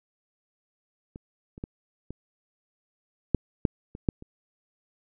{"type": "clicks", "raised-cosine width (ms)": 3, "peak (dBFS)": [-27, -30, -20, -24, -7, -8, -26, -9, -30], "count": 9, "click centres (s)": [1.159, 1.579, 1.639, 2.106, 3.347, 3.652, 3.951, 4.088, 4.224], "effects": []}